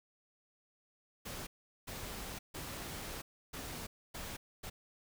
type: noise bursts at uneven times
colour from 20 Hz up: pink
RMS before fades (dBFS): -44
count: 6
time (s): 1.25-1.47 / 1.87-2.39 / 2.54-3.22 / 3.53-3.87 / 4.14-4.37 / 4.63-4.7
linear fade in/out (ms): 10
effects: none